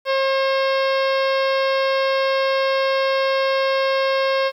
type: harmonic tone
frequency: 537 Hz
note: C5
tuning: 45 cents sharp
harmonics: 1 / 2 / 3 / 4 / 5 / 6 / 7 / 8 / 9 / 10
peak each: -18 / -24 / -28 / -30 / -32 / -34 / -35 / -36 / -37 / -38 dBFS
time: 0.05-4.52 s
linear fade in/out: 50 ms
effects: 9-bit